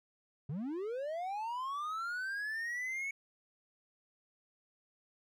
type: linear sweep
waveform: triangle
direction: up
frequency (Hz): 127.5 to 2227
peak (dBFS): -34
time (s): 0.49-3.11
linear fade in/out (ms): 5
effects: none